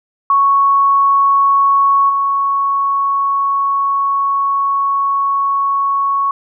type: tone with level steps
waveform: sine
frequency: 1108.7 Hz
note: C#6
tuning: in tune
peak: -8 / -12 dBFS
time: 0.3-6.31 s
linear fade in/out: 2 ms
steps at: 2.09 s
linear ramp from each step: 10 ms
effects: none